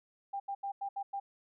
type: tone bursts at uneven times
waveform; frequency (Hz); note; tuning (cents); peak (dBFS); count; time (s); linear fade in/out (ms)
sine; 795; G5; +24; -34; 6; 0.33-0.4 / 0.48-0.55 / 0.63-0.72 / 0.81-0.89 / 0.96-1.03 / 1.13-1.2; 10
effects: none